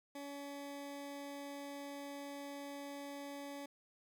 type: tone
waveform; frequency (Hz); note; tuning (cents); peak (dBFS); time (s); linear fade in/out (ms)
20% pulse; 282.9; C#4; +35; -40; 0.15-3.66; 5
effects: 13-bit